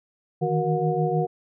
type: tone cluster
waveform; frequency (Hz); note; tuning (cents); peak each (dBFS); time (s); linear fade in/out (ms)
sine; 153.8 / 160.3 / 370.7 / 470.5 / 723; D#3 / E3 / F#4 / A#4 / F#5; -20 / -48 / +3 / +16 / -40; -27; 0.41-1.27; 20
effects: none